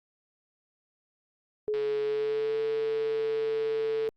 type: tone with pitch glide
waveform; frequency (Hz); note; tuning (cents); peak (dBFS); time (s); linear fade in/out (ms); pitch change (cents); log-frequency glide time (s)
sine; 424.6 to 441.6; G#4 to A4; +38 to +6; -26; 1.68-4.09; 0; +68; 2.02-2.61
type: click train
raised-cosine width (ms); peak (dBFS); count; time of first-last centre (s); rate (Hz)
0.3; -28; 328; 1.74-4.076; 140
effects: Opus 48 kbps